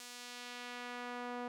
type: tone with band-pass filter sweep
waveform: sawtooth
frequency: 244.4 Hz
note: B3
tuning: 18 cents flat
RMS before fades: -45 dBFS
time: 0-1.48 s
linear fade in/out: 2 ms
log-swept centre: 7100 to 770 Hz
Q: 0.73
effects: none